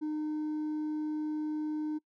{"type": "tone with hard clipping", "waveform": "triangle", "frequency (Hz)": 305.6, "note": "D#4", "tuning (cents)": -31, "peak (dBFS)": -30, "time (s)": [0.01, 1.99], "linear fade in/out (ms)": 20, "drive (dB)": 1, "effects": ["noise-tail reverb RT60 0.1 s tail -25 dB re dry"]}